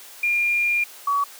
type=tone pair in turn; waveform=sine; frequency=2400 / 1132.6 Hz; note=D7 / C#6; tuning=+37 / +37 cents; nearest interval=octave + minor second; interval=1300 cents; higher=first; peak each=-18 dBFS; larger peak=neither; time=0.23-0.84 / 1.07-1.24 s; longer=first; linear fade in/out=5 ms; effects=white hiss -43 dBFS RMS until 1.39 s + high-pass 400 Hz 12 dB/octave